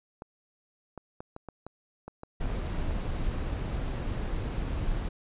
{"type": "clicks", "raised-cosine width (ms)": 1, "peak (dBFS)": -26, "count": 11, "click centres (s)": [0.221, 0.977, 1.205, 1.364, 1.487, 1.666, 2.08, 2.234, 2.457, 2.503, 2.909]}
{"type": "noise", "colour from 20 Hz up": "brown", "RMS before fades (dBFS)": -31, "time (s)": [2.4, 5.09], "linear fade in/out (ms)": 10}
{"effects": ["resampled to 8000 Hz"]}